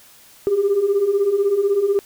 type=beating tone pair; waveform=sine; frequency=387.9 / 403.9 Hz; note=G4 / G#4; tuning=-18 / -48 cents; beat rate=16 Hz; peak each=-20 / -15 dBFS; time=0.47-1.99 s; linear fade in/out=0 ms; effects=tanh soft clip ceiling -10 dBFS + white hiss -48 dBFS RMS until 2.05 s